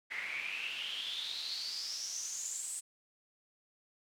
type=noise with band-pass filter sweep; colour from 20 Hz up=pink; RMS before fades=-40 dBFS; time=0.1-2.81 s; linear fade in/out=20 ms; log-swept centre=2000 to 8400 Hz; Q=8.7; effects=none